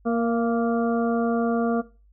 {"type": "harmonic tone with a mistuned harmonic", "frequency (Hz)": 233.1, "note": "A#3", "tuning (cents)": 0, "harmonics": [1, 2, 3, 5, 6], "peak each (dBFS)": [-22, -25, -29, -34, -38], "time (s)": [0.05, 1.82], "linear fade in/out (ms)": 20, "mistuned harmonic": 3, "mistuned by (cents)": -26, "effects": ["noise-tail reverb RT60 0.3 s tail -17 dB re dry", "added 50 Hz sine -53 dBFS peak until 2.12 s"]}